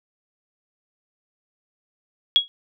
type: tone with exponential decay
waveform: sine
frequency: 3322 Hz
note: G#7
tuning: in tune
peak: -8 dBFS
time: 2.36-2.48 s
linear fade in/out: 0 ms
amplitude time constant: 25 ms
effects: none